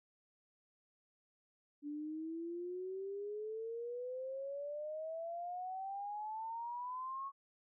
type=exponential sweep; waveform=sine; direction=up; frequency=288.8 to 1108.7 Hz; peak=-40 dBFS; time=1.82-7.32 s; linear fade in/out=50 ms; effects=none